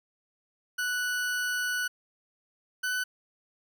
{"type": "tone pair in turn", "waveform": "40% pulse", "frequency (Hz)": [1480, 1498.1], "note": ["F#6", "F#6"], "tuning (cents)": [0, 21], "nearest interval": "unison", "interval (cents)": 21, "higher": "second", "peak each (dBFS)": -27, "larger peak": "neither", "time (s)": [[0.78, 1.88], [2.83, 3.04]], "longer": "first", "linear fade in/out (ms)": 10, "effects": []}